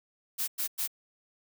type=noise bursts; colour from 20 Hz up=blue; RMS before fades=-31 dBFS; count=3; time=0.38-0.877 s; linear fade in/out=20 ms; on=99 ms; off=100 ms; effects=none